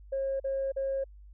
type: tone bursts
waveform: sine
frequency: 541 Hz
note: C#5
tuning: 42 cents flat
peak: -27 dBFS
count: 3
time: 0.12-1.042 s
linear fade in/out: 10 ms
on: 280 ms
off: 41 ms
effects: tanh soft clip ceiling -24 dBFS + added 50 Hz sine -48 dBFS peak until 1.33 s